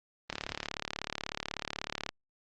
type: click train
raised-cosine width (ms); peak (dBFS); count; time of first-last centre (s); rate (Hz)
0.2; -16; 66; 0.3-2.091; 36.3
effects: low-pass 6000 Hz 12 dB/octave + Opus 32 kbps